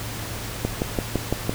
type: click train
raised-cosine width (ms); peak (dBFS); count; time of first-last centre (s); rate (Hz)
2; -8; 6; 0.65-1.495; 5.92
effects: added 111 Hz sine -35 dBFS peak until 1.54 s + pink hiss -33 dBFS RMS until 1.54 s